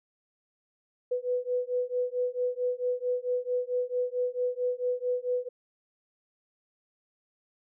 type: beating tone pair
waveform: sine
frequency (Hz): 493.9 / 498.4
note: B4 / B4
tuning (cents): 0 / +16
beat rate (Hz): 4.5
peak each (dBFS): -30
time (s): 1.11-5.49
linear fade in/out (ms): 10
effects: none

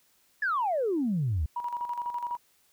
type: exponential sweep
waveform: sine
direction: down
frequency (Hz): 1760 to 68.9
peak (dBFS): -24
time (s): 0.42-1.46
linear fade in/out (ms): 5
type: tone with tremolo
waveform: sine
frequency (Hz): 962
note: B5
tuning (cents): -46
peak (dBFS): -28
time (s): 1.56-2.37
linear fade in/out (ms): 5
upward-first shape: square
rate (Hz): 12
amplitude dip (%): 60
effects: tanh soft clip ceiling -20 dBFS + white hiss -66 dBFS RMS until 2.72 s

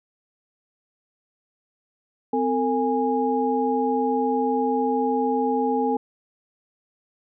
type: tone cluster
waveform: sine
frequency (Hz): 256.9 / 452.2 / 824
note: C4 / A4 / G#5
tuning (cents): -32 / +47 / -14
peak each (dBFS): -24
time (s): 2.33-5.97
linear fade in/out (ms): 5
effects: none

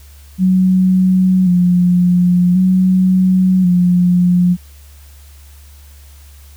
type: tone with vibrato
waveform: sine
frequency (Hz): 181.9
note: F#3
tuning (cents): -29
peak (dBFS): -8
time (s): 0.38-4.57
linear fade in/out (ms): 50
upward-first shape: square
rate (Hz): 0.46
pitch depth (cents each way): 37
effects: added 71 Hz sine -37 dBFS peak until 6.56 s + white hiss -47 dBFS RMS until 6.56 s

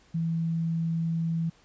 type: tone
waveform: sine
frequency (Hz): 164.81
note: E3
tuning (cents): 0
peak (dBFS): -25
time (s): 0.14-1.5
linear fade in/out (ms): 10
effects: pink hiss -60 dBFS RMS until 1.64 s + resampled to 16000 Hz

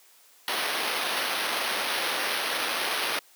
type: noise with sample-and-hold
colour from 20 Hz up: white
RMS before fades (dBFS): -28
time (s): 0.48-3.19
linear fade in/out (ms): 0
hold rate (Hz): 7350
effects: white hiss -57 dBFS RMS until 3.35 s + high-pass 400 Hz 12 dB/octave

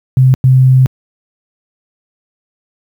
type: tone bursts at uneven times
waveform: sine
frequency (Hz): 130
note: C3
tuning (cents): -11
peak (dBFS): -3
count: 2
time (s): 0.17-0.34 / 0.44-0.86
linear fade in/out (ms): 0
effects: high-pass 80 Hz 12 dB/octave + 7-bit

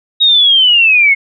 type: linear sweep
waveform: sine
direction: down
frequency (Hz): 3800 to 2147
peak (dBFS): -5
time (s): 0.2-1.15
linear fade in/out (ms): 20
effects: none

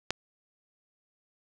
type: click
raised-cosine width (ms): 0.2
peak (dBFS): -10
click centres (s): 0.106
effects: none

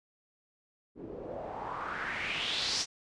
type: noise with low-pass filter sweep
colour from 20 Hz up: white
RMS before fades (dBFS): -36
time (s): 0.95-2.86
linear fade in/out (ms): 50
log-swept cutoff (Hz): 320 to 5800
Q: 3.8
effects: resampled to 22050 Hz

